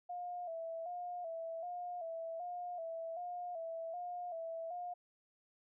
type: tone with vibrato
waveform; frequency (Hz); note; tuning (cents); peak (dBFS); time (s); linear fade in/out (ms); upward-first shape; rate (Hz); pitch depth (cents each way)
sine; 684; F5; -36; -40; 0.09-4.94; 10; square; 1.3; 67
effects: none